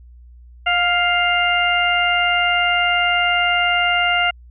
harmonic tone with a mistuned harmonic, 700 Hz, F5, 4 cents sharp, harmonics 1 / 2 / 3 / 4, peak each -20 / -20 / -20 / -20 dBFS, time 0.66-4.31 s, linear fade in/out 10 ms, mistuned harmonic 1, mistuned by +21 cents, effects added 60 Hz sine -40 dBFS peak until 4.5 s

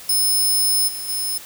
5% pulse tone with level steps, 5210 Hz, E8, 21 cents flat, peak -10 / -22 / -16 dBFS, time 0.09-1.38 s, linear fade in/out 5 ms, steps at 0.87 / 1.08 s, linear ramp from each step 20 ms, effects white hiss -39 dBFS RMS until 1.45 s

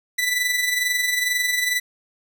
sawtooth tone with amplitude modulation, 1981 Hz, B6, 5 cents sharp, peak -14 dBFS, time 0.18-1.8 s, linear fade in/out 10 ms, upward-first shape sine, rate 22.2 Hz, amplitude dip 50%, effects none

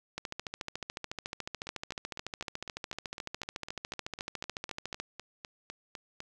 two click trains, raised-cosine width 0.2 ms, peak -19 / -24 dBFS, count 68 / 19, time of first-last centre 0.18-5 / 1.67-6.204 s, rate 13.9 / 3.97 Hz, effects none

